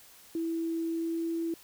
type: tone with pitch glide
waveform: sine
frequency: 329.6 to 331.7 Hz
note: E4 to E4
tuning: 0 to +11 cents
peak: -29 dBFS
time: 0.35-1.54 s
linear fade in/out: 2 ms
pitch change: +11 cents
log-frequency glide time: 0.93-1.27 s
effects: white hiss -55 dBFS RMS until 1.63 s